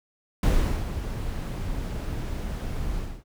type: noise with ADSR envelope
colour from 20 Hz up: brown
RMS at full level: -19 dBFS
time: 0.43-3.24 s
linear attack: 3 ms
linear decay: 410 ms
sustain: -11 dB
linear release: 260 ms
effects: none